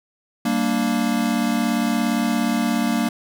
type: chord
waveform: square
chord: G minor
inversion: none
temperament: equal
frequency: 196 / 233.1 / 293.7 Hz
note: G3 / Bb3 / D4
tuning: 0 / 0 / 0 cents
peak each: -26 / -21 / -26 dBFS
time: 0.45-3.09 s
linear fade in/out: 5 ms
effects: none